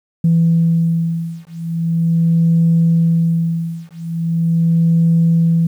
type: beating tone pair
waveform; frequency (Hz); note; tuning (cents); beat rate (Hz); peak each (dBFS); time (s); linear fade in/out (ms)
sine; 165.9 / 166.31; E3 / E3; +11 / +16; 0.41; -14; 0.24-5.67; 5
effects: tanh soft clip ceiling -5 dBFS + 8-bit